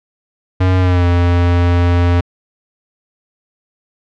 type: tone with pitch glide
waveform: square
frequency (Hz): 92.5 to 87.41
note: F#2 to F2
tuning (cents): 0 to +2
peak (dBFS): -10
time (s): 0.6-2.21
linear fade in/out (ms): 10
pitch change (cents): -98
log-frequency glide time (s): 0.79-1.06
effects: low-pass 3000 Hz 12 dB/octave